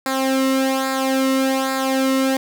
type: tone with flanger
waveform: sawtooth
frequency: 265.6 Hz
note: C4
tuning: 26 cents sharp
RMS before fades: -19 dBFS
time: 0.06-2.37 s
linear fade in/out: 2 ms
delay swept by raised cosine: 0.33 to 1.23 ms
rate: 1.2 Hz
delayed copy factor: -0.7
effects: none